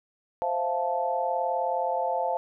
sine chord, F major seventh, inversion second, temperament equal with one note detuned, 523.3 / 659.3 / 698.5 / 875.9 Hz, C5 / E5 / F5 / A5, 0 / 0 / 0 / -8 cents, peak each -30 / -34 / -29 / -29 dBFS, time 0.42-2.37 s, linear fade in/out 0 ms, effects none

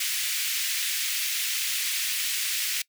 pink high-pass noise, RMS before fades -28 dBFS, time 0-2.82 s, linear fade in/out 5 ms, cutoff 2100 Hz, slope 24 dB/octave, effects noise-tail reverb RT60 0.1 s tail -22 dB re dry

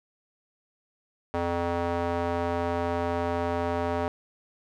square tone with band-pass filter, 86 Hz, F2, 26 cents flat, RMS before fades -28 dBFS, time 1.34-4.08 s, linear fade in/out 0 ms, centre 700 Hz, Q 1.2, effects none

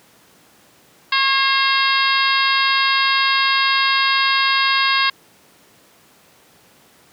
harmonic tone with a mistuned harmonic, 542 Hz, C#5, 39 cents flat, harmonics 2 / 3 / 4 / 5 / 6 / 7 / 8 / 9, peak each -19 / -21 / -22 / -23 / -24 / -24 / -25 / -26 dBFS, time 1.12-5.1 s, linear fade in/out 5 ms, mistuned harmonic 4, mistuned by -40 cents, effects pink hiss -51 dBFS RMS until 7.12 s + high-pass 150 Hz 12 dB/octave

